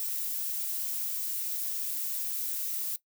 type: noise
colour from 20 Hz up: violet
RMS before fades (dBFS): -33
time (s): 0-2.96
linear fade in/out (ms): 0
effects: noise-tail reverb RT60 0.1 s tail -18 dB re dry